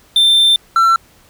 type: tone pair in turn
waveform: triangle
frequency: 3570 / 1346.9 Hz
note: A7 / E6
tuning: +24 / +37 cents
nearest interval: octave + perfect fourth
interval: 1687 cents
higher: first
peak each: -6 dBFS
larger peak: neither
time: 0.16-0.56 / 0.76-0.96 s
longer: first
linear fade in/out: 2 ms
effects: pink hiss -49 dBFS RMS until 1.29 s